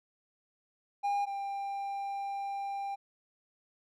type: tone pair in turn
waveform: triangle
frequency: 808 / 794.6 Hz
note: G#5 / G5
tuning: -48 / +23 cents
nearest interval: unison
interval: 29 cents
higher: first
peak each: -26 / -32 dBFS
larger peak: first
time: 1.03-1.26 / 1.26-2.96 s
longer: second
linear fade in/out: 20 ms
effects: none